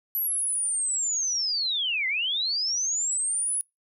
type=linear two-way sweep; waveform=sine; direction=down then up; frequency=11890 to 1996 to 10450 Hz; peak=-24 dBFS; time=0.15-3.61 s; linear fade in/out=0 ms; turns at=2.07 s; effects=noise-tail reverb RT60 0.2 s tail -26 dB re dry